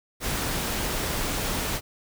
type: noise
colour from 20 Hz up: pink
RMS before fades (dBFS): -28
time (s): 0.2-1.81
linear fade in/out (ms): 50
effects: none